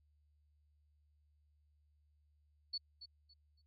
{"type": "tone with echo", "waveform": "sine", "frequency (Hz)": 4435, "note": "C#8", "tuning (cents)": 0, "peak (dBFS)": -37, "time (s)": [2.73, 2.78], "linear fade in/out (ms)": 10, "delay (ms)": 280, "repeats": 3, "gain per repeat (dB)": -12, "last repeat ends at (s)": 3.62, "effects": ["added 74 Hz sine -70 dBFS peak until 3.66 s", "AAC 64 kbps"]}